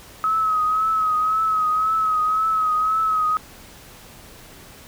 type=tone with vibrato; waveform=sine; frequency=1277 Hz; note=D#6; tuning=45 cents sharp; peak=-17 dBFS; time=0.24-3.37 s; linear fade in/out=0 ms; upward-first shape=triangle; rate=1.9 Hz; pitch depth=47 cents each way; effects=pink hiss -44 dBFS RMS until 4.87 s